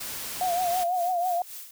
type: noise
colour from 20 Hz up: white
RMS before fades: -35 dBFS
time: 0-0.84 s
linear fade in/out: 10 ms
type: tone with vibrato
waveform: sine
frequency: 713 Hz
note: F5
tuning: 36 cents sharp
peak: -23 dBFS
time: 0.41-1.42 s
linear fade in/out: 2 ms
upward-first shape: triangle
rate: 6.1 Hz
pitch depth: 88 cents each way
type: noise with tremolo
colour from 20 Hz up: blue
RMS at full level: -39 dBFS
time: 0.71-1.71 s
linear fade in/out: 5 ms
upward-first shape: sine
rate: 3.8 Hz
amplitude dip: 65%
effects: none